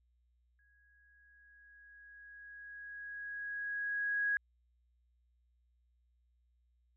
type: tone with exponential growth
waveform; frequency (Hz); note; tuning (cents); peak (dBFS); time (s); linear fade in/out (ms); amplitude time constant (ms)
sine; 1656; G#6; -5; -29; 0.59-4.37; 1; 820
effects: added 60 Hz sine -70 dBFS peak until 6.96 s